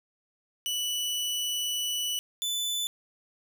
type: tone pair in turn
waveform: sawtooth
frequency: 2963 / 3499 Hz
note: F#7 / A7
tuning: +2 / -10 cents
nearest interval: minor third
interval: 288 cents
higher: second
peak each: -25 dBFS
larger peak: neither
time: 0.66-2.19 / 2.42-2.87 s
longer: first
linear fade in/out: 0 ms
effects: none